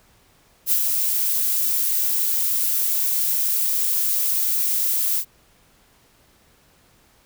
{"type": "noise with ADSR envelope", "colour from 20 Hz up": "violet", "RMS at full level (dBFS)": -17, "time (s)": [0.66, 5.25], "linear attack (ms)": 57, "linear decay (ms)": 54, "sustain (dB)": -4, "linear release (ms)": 74, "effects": ["pink hiss -57 dBFS RMS until 7.25 s"]}